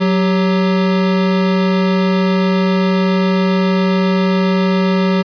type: tone pair together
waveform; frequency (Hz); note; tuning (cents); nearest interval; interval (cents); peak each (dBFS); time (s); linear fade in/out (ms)
square; 185.96 / 393.4; F#3 / G4; +9 / +6; octave + minor second; 1297; -13 / -20; 0-5.23; 20
effects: resampled to 11025 Hz